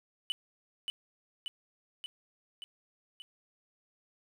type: tone with echo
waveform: triangle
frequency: 2983 Hz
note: F#7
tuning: 13 cents sharp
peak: -28 dBFS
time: 0.3-0.32 s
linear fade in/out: 0 ms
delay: 580 ms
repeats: 5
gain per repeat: -3 dB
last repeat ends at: 3.22 s
effects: none